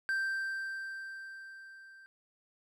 triangle tone with level ramp, 1568 Hz, G6, in tune, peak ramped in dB -27 to -51 dBFS, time 0.09-2.06 s, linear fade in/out 0 ms, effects none

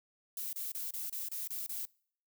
violet noise bursts, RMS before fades -39 dBFS, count 8, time 0.37-1.853 s, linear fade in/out 2 ms, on 160 ms, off 29 ms, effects noise-tail reverb RT60 0.6 s tail -26 dB re dry

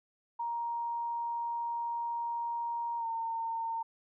sine tone with pitch glide, 938 to 911.8 Hz, A#5 to A#5, +11 to -39 cents, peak -32 dBFS, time 0.39-3.83 s, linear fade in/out 10 ms, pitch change -50 cents, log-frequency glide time 2.98-3.06 s, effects none

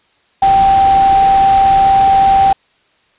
sine tone in noise, 781 Hz, G5, 7 cents flat, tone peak -6 dBFS, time 0.42-2.53 s, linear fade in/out 5 ms, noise pink, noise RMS -23 dBFS, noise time 0.42-2.53 s, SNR +14 dB, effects white hiss -55 dBFS RMS until 3.18 s + resampled to 8000 Hz

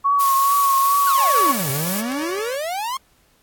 sine tone with vibrato, 1108.7 Hz, C#6, in tune, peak -14 dBFS, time 0.04-1.53 s, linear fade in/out 20 ms, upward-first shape triangle, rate 2.4 Hz, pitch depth 47 cents each way
blue noise, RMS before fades -25 dBFS, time 0.19-2.02 s, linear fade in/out 20 ms
45% pulse exponential two-way sweep, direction down then up, 1529 to 130.6 to 1094 Hz, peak -23 dBFS, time 1.07-2.97 s, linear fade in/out 2 ms, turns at 1.7 s
15% pulse tone with tremolo, 567 Hz, C#5, 39 cents sharp, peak -22 dBFS, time 1.18-2.56 s, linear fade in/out 2 ms, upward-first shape sine, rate 1.2 Hz, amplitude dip 55%
effects pink hiss -59 dBFS RMS until 3.42 s + AAC 64 kbps

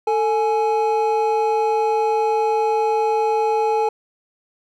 triangle tone pair together, 445 / 840 Hz, A4 / G#5, +20 / +19 cents, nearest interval major seventh, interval 1099 cents, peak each -17 dBFS, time 0.07-3.89 s, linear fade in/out 5 ms, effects none

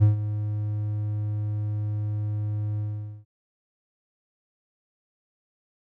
triangle tone with ADSR envelope, 105.2 Hz, G#2, 23 cents sharp, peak -10 dBFS, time 0-3.25 s, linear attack 27 ms, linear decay 130 ms, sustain -13 dB, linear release 460 ms, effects none

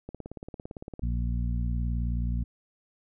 click train, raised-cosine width 2 ms, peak -25 dBFS, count 17, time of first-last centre 0.09-0.994 s, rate 17.7 Hz
harmonic tone, 59.1 Hz, A#1, 24 cents sharp, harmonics 1 / 2 / 3 / 4, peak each -27 / -33 / -37 / -39 dBFS, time 1.02-2.44 s, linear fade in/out 10 ms
effects none

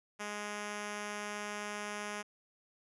5% pulse tone, 207.7 Hz, G#3, in tune, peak -27 dBFS, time 0.19-2.23 s, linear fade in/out 20 ms, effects resampled to 24000 Hz

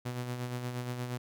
sawtooth tone with tremolo, 123.47 Hz, B2, in tune, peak -29 dBFS, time 0.05-1.18 s, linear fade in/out 10 ms, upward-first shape sine, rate 8.5 Hz, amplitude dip 45%, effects none

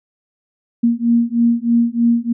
sine beating tone pair, 233.1 / 236.3 Hz, A#3 / A#3, 0 / +24 cents, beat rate 3.2 Hz, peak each -15 dBFS, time 0.83-2.33 s, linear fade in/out 10 ms, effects none

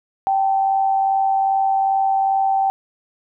sine tone pair together, 777.5 / 880 Hz, G5 / A5, -14 / 0 cents, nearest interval major second, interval 214 cents, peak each -15 / -27 dBFS, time 0.27-2.7 s, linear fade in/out 0 ms, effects none

